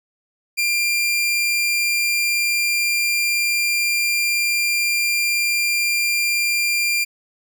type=tone; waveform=sawtooth; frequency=2387 Hz; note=D7; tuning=28 cents sharp; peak=-14 dBFS; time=0.57-7.05 s; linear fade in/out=20 ms; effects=none